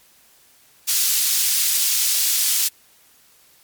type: high-pass noise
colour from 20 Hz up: pink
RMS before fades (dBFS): -19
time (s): 0.87-2.69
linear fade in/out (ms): 20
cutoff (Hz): 4800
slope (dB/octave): 12
effects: white hiss -54 dBFS RMS until 3.63 s + MP3 96 kbps